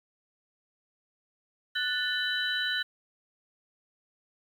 sine tone cluster, 1481 / 1762 / 3036 / 3937 Hz, F#6 / A6 / F#7 / B7, +1 / +2 / +44 / -6 cents, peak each -31 / -34 / -33 / -34 dBFS, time 1.75-2.83 s, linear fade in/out 10 ms, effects 9-bit

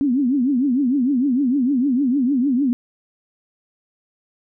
sine tone with vibrato, 263.3 Hz, C4, 11 cents sharp, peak -15 dBFS, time 0.01-2.73 s, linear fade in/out 0 ms, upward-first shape triangle, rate 6.6 Hz, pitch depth 220 cents each way, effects none

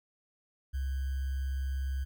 sine tone with sample-and-hold, 66.9 Hz, C2, 39 cents sharp, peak -30 dBFS, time 0.73-2.05 s, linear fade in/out 20 ms, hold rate 1575 Hz, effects none

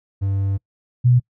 triangle / sine tone pair in turn, 98 / 123.47 Hz, G2 / B2, 0 / 0 cents, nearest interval major third, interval 400 cents, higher second, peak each -16 / -10 dBFS, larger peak second, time 0.21-0.58 / 1.04-1.2 s, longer first, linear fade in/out 20 ms, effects noise-tail reverb RT60 0.1 s tail -26 dB re dry

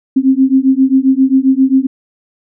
sine beating tone pair, 261.6 / 269.1 Hz, C4 / C4, 0 / +49 cents, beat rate 7.5 Hz, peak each -10 dBFS, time 0.16-1.87 s, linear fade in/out 10 ms, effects none

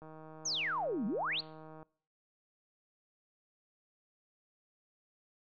click train, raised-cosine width 1 ms, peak -38 dBFS, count 285, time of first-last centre 0.02-1.829 s, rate 157 Hz
sine exponential two-way sweep, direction down then up, 6800 to 186.9 to 4770 Hz, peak -32 dBFS, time 0.45-1.41 s, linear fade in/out 10 ms, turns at 1.06 s
effects noise-tail reverb RT60 0.5 s tail -23 dB re dry

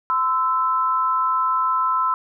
sine tone pair together, 1025.1 / 1318.5 Hz, C6 / E6, -36 / 0 cents, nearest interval major third, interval 436 cents, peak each -20 dBFS, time 0.1-2.14 s, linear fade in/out 0 ms, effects none

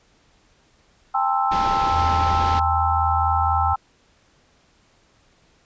sine chord, A minor seventh, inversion third, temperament equal with one note detuned, 795.9 / 880 / 1046.5 / 1318.5 Hz, G5 / A5 / C6 / E6, +26 / 0 / 0 / 0 cents, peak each -21 / -25 / -27 / -23 dBFS, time 1.14-3.76 s, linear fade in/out 10 ms
pink low-pass noise, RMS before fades -29 dBFS, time 1.51-2.6 s, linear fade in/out 10 ms, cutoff 5200 Hz, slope 24 dB/octave
sine tone, 81.9 Hz, E2, 11 cents flat, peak -23 dBFS, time 1.91-3.74 s, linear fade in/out 10 ms
effects pink hiss -59 dBFS RMS until 5.65 s + resampled to 16000 Hz

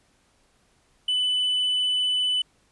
triangle tone with hard clipping, 2995 Hz, F#7, 20 cents sharp, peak -20 dBFS, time 1.08-2.42 s, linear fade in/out 5 ms, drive 1 dB, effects pink hiss -64 dBFS RMS until 2.71 s + resampled to 24000 Hz

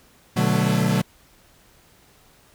40% pulse chord, B minor seventh, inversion none, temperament equal with one note detuned, 123.47 / 149.31 / 185 / 220 Hz, B2 / D3 / F#3 / A3, 0 / +29 / 0 / 0 cents, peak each -23 / -23 / -21 / -24 dBFS, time 0.36-1.02 s, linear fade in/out 10 ms, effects pink hiss -55 dBFS RMS until 2.54 s

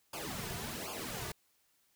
pink noise with flanger, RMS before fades -41 dBFS, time 0.13-1.32 s, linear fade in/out 5 ms, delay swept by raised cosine 0.51 to 3.81 ms, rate 1.3 Hz, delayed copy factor -1, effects white hiss -73 dBFS RMS until 1.95 s

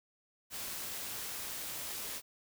white noise, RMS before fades -41 dBFS, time 0.5-2.22 s, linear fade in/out 50 ms, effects none

